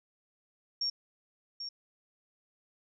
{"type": "tone with echo", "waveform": "sine", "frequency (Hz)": 5530, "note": "F8", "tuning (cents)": -18, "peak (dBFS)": -29, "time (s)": [0.81, 0.9], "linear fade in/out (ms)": 5, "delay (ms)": 790, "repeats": 1, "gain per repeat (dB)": -8, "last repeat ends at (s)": 1.69, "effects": []}